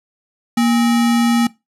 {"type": "tone with sample-and-hold", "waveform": "sine", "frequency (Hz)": 235.3, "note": "A#3", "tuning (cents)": 16, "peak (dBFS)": -11, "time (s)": [0.57, 1.47], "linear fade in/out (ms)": 5, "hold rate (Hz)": 1050, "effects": ["noise-tail reverb RT60 0.2 s tail -19 dB re dry", "low-pass 12000 Hz 12 dB/octave"]}